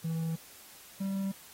triangle tone pair in turn, 163.1 / 194.51 Hz, E3 / G3, -18 / -13 cents, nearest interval minor third, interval 305 cents, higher second, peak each -28 dBFS, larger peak neither, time 0.04-0.36 / 1-1.32 s, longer neither, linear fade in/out 10 ms, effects white hiss -53 dBFS RMS until 1.53 s + AAC 48 kbps

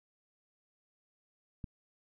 click, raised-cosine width 5 ms, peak -28 dBFS, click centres 1.642 s, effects none

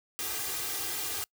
white noise with comb filter, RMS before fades -34 dBFS, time 0.19-1.24 s, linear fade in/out 0 ms, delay 2.5 ms, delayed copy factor +1, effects noise-tail reverb RT60 0.1 s tail -26 dB re dry + high-pass 60 Hz 12 dB/octave

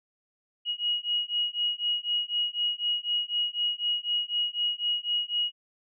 sine beating tone pair, 2894 / 2898 Hz, F#7 / F#7, -39 / -37 cents, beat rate 4 Hz, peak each -29 dBFS, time 0.65-5.52 s, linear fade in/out 50 ms, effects none

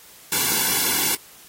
white noise with comb filter, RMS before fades -21 dBFS, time 0.32-1.15 s, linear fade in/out 2 ms, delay 1.6 ms, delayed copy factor -0.85, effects white hiss -47 dBFS RMS until 1.48 s + AAC 48 kbps

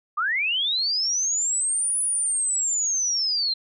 sine linear two-way sweep, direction up then down, 1152 to 9956 to 4086 Hz, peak -21 dBFS, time 0.17-3.54 s, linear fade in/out 10 ms, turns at 2 s, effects none

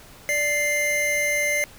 square tone pair together, 587.3 / 2093 Hz, D5 / C7, 0 / 0 cents, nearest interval octave + minor seventh, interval 2200 cents, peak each -28 / -22 dBFS, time 0.29-1.64 s, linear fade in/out 0 ms, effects pink hiss -47 dBFS RMS until 1.78 s

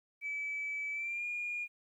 sine tone with pitch glide, 2300 to 2426 Hz, D7 to D#7, -37 to -44 cents, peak -34 dBFS, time 0.21-1.68 s, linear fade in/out 50 ms, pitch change +93 cents, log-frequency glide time 0.92-1.25 s, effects tanh soft clip ceiling -30 dBFS + 12-bit

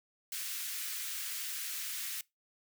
white high-pass noise, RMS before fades -39 dBFS, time 0.32-2.21 s, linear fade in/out 2 ms, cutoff 1500 Hz, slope 24 dB/octave, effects noise-tail reverb RT60 0.2 s tail -23 dB re dry

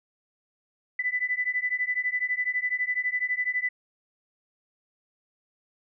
sine beating tone pair, 1988 / 2000 Hz, B6 / B6, +11 / +21 cents, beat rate 12 Hz, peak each -28 dBFS, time 0.99-3.69 s, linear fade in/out 5 ms, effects none

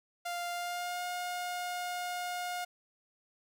sawtooth tone with pitch glide, 698.5 to 714.4 Hz, F5 to F5, 0 to +39 cents, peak -31 dBFS, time 0.25-2.65 s, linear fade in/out 10 ms, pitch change +39 cents, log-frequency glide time 0.51-1.04 s, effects none

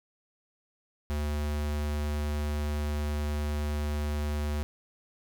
square tone, 74.2 Hz, D2, 18 cents sharp, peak -29 dBFS, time 1.1-4.63 s, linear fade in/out 0 ms, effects none

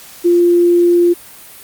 sine tone, 347.9 Hz, F4, 7 cents flat, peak -7 dBFS, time 0.24-1.14 s, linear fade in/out 20 ms, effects white hiss -37 dBFS RMS until 1.63 s + Opus 48 kbps

